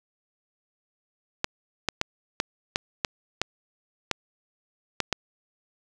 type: clicks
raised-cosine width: 0.2 ms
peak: -6 dBFS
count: 10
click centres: 1.444 / 1.887 / 2.014 / 2.401 / 2.759 / 3.048 / 3.416 / 4.113 / 5.003 / 5.127 s
effects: none